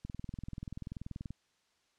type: click train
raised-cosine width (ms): 5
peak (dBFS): -29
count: 27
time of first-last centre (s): 0.05-1.306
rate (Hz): 20.7
effects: white hiss -74 dBFS RMS until 1.98 s + low-pass 6000 Hz 12 dB/octave